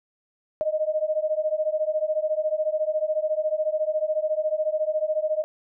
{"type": "beating tone pair", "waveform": "sine", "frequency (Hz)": [612, 626], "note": ["D#5", "D#5"], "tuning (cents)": [-29, 10], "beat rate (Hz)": 14, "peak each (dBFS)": -25, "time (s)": [0.61, 5.44], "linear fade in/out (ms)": 0, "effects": []}